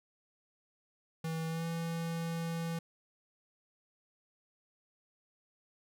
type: tone with pitch glide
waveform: square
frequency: 162.1 to 166.27 Hz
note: E3 to E3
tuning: -29 to +15 cents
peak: -35 dBFS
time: 1.24-2.79 s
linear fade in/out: 5 ms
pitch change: +44 cents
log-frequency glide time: 1.48-1.66 s
effects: none